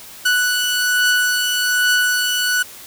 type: beating tone pair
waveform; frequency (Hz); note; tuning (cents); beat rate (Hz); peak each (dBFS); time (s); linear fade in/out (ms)
sawtooth; 1480 / 1481.2; F#6 / F#6; 0 / +1; 1.2; -12 / -19; 0.25-2.63; 10
effects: white hiss -38 dBFS RMS until 2.86 s